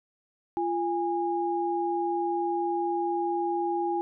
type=tone pair together; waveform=sine; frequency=344.9 / 820.3 Hz; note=F4 / G#5; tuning=-22 / -22 cents; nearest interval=octave + minor third; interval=1500 cents; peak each=-28 dBFS; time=0.57-4.01 s; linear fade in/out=0 ms; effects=none